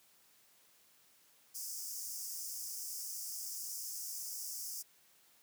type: high-pass noise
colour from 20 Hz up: pink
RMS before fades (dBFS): -43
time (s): 1.54-4.83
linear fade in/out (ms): 20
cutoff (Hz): 5000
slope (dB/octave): 96
effects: white hiss -67 dBFS RMS until 5.42 s + high-pass 100 Hz 12 dB/octave